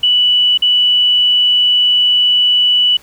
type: tone with dropouts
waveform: sine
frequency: 2960 Hz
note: F#7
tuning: in tune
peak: -8 dBFS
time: 0.03-2.97 s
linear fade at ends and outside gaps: 5 ms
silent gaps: 0.576-0.621 s
effects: pink hiss -44 dBFS RMS until 3.02 s